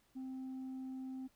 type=tone; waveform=sine; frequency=261.3 Hz; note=C4; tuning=2 cents flat; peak=-39 dBFS; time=0.15-1.28 s; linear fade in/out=20 ms; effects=tanh soft clip ceiling -41 dBFS + pink hiss -73 dBFS RMS until 1.35 s